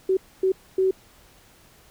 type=tone bursts at uneven times; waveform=sine; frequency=378.4 Hz; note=F#4; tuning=39 cents sharp; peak=-17 dBFS; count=3; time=0.09-0.17 / 0.43-0.52 / 0.78-0.91 s; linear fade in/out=5 ms; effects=pink hiss -54 dBFS RMS until 1.9 s